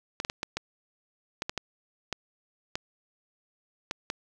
clicks, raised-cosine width 0.2 ms, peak -13 dBFS, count 12, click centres 0.201 / 0.249 / 0.299 / 0.431 / 0.57 / 1.421 / 1.495 / 1.577 / 2.127 / 2.755 / 3.911 / 4.101 s, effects none

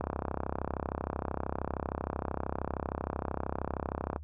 click train, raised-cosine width 1 ms, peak -18 dBFS, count 138, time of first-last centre 0.01-4.162 s, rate 33 Hz, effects noise-tail reverb RT60 0.1 s tail -22 dB re dry + added 75 Hz sine -42 dBFS peak until 4.23 s

